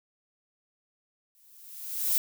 violet noise with exponential growth, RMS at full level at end -23 dBFS, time 1.35-2.18 s, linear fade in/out 0 ms, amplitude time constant 180 ms, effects none

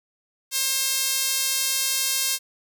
sawtooth tone with high-pass filter, 533 Hz, C5, 32 cents sharp, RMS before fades -24 dBFS, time 0.51-2.39 s, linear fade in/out 50 ms, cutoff 4700 Hz, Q 0.67, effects none

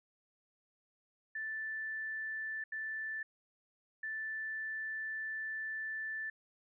sine tone bursts at uneven times, 1760 Hz, A6, in tune, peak -37 dBFS, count 3, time 1.35-2.64 / 2.72-3.23 / 4.03-6.3 s, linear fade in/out 5 ms, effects none

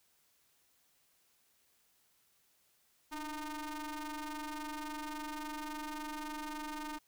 sawtooth ring-modulated tone, 307.9 Hz, D#4, 18 cents flat, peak -33 dBFS, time 3.11-6.99 s, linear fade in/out 20 ms, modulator 604 Hz, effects white hiss -72 dBFS RMS until 7.07 s

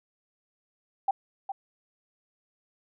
sine tone with echo, 784 Hz, G5, in tune, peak -21 dBFS, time 1.08-1.11 s, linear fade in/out 5 ms, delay 410 ms, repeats 1, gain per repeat -9 dB, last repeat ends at 1.52 s, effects none

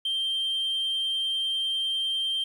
sine tone, 3155 Hz, G7, 10 cents sharp, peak -23 dBFS, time 0.05-2.44 s, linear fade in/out 5 ms, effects tanh soft clip ceiling -23 dBFS + 9-bit

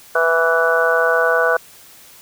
harmonic tone, 164.81 Hz, E3, in tune, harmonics 3 / 4 / 5 / 6 / 7 / 8 / 9, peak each -18 / -19 / -28 / -28 / -22 / -28 / -17 dBFS, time 0.15-1.57 s, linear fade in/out 5 ms, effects white hiss -44 dBFS RMS until 2.21 s

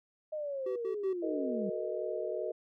sine linear sweep, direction down, 625 to 187.1 Hz, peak -34 dBFS, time 0.32-1.7 s, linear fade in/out 10 ms
triangle tone bursts, 381.7 Hz, G4, 46 cents flat, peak -32 dBFS, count 3, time 0.66-1.132 s, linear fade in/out 5 ms, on 100 ms, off 86 ms
sine chord, B dominant seventh, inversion second, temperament equal with one note detuned, 370 / 440 / 482.6 / 622.3 Hz, F#4 / A4 / B4 / D#5, 0 / 0 / -40 / 0 cents, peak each -39 / -39 / -39 / -37 dBFS, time 1.22-2.52 s, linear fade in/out 10 ms
effects none

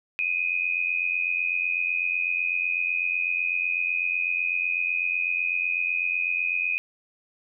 sine tone pair together, 2453 / 2541 Hz, D#7 / D#7, -25 / +36 cents, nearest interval minor second, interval 61 cents, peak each -26 dBFS, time 0.19-6.78 s, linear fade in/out 0 ms, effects none

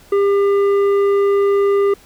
sine tone with tanh clipping, 400 Hz, G4, 35 cents sharp, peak -13 dBFS, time 0.12-1.94 s, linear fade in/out 5 ms, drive 9 dB, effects pink hiss -47 dBFS RMS until 2.05 s

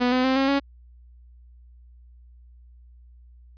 sawtooth tone with pitch steps, 246.9 / 254.4 / 262.2 / 270.2 / 278.4 Hz, B3 / C4 / C4 / C#4 / C#4, 0 / -48 / +4 / -44 / +8 cents, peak -15 dBFS, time 0-0.6 s, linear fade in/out 20 ms, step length 120 ms, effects added 60 Hz sine -47 dBFS peak until 3.57 s + resampled to 11025 Hz

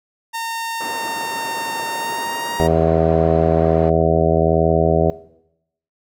sawtooth tone with pitch glide, 915 to 937.5 Hz, A#5 to A#5, -32 to +10 cents, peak -19 dBFS, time 0.33-2.68 s, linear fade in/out 20 ms, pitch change +42 cents, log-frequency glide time 1.88-2.54 s
pink band-pass noise, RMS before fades -32 dBFS, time 0.8-3.9 s, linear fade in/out 10 ms, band 350 to 1100 Hz, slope 12 dB/octave
harmonic tone, 81.3 Hz, E2, 23 cents flat, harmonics 1 / 2 / 3 / 4 / 5 / 6 / 7 / 8 / 9, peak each -22 / -20 / -26 / -24 / -20 / -24 / -22 / -21 / -24 dBFS, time 2.6-5.1 s, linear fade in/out 0 ms
effects noise-tail reverb RT60 0.8 s tail -19 dB re dry

